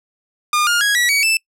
sawtooth tone with pitch steps, 1212 / 1416.6 / 1655.6 / 1935.1 / 2262 / 2643 Hz, D#6 / F6 / G#6 / B6 / C#7 / E7, -46 / +24 / -6 / -36 / +34 / +4 cents, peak -10 dBFS, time 0.53-1.37 s, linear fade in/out 2 ms, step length 140 ms, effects noise-tail reverb RT60 0.1 s tail -25 dB re dry + low-pass 12000 Hz 12 dB/octave

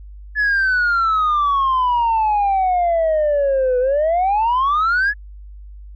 sine exponential two-way sweep, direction down then up, 1724 to 493.9 to 1724 Hz, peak -12 dBFS, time 0.35-5.14 s, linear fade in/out 50 ms, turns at 3.79 s, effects tanh soft clip ceiling -12 dBFS + added 50 Hz sine -34 dBFS peak until 5.95 s

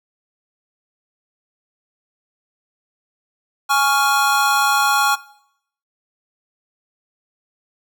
square chord, Db major, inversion second, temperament equal with one note detuned, 830.6 / 1113.2 / 1396.9 Hz, Ab5 / Db6 / F6, 0 / +7 / 0 cents, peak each -19 dBFS, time 3.69-5.16 s, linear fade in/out 20 ms, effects noise-tail reverb RT60 0.7 s tail -19 dB re dry

